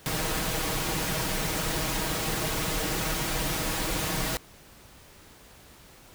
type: noise with comb filter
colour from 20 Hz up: pink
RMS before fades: -29 dBFS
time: 0.06-4.37 s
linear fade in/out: 0 ms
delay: 6.3 ms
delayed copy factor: +0.6
effects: pink hiss -52 dBFS RMS until 6.14 s